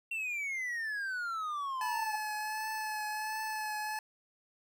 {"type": "exponential sweep", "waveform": "triangle", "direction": "down", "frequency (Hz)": [2735, 831], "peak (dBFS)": -32, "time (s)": [0.11, 2.16], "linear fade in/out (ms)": 5}
{"type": "tone with vibrato", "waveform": "25% pulse", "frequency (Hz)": 861, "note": "A5", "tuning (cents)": -38, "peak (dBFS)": -31, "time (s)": [1.81, 3.99], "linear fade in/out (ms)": 2, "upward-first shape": "triangle", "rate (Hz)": 1.4, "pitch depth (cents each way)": 27}
{"effects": []}